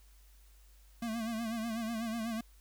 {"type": "tone with vibrato", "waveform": "square", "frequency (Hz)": 226.6, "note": "A#3", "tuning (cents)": -49, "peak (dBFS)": -35, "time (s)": [1.02, 2.41], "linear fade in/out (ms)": 5, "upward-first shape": "sine", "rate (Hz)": 8.1, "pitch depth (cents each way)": 72, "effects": ["added 50 Hz sine -57 dBFS peak until 2.6 s", "white hiss -67 dBFS RMS until 2.6 s"]}